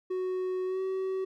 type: tone with pitch glide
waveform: triangle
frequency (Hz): 370 to 379.3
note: F#4 to F#4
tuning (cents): 0 to +43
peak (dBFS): -27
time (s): 0.1-1.25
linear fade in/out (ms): 10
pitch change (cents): +43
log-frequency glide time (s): 0.65-0.81
effects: none